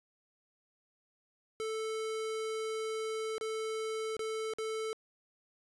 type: tone with dropouts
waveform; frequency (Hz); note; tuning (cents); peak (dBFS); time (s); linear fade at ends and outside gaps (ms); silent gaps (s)
square; 440; A4; 0; -35; 1.6-4.93; 0; 3.381-3.411 / 4.167-4.193 / 4.536-4.585
effects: resampled to 24000 Hz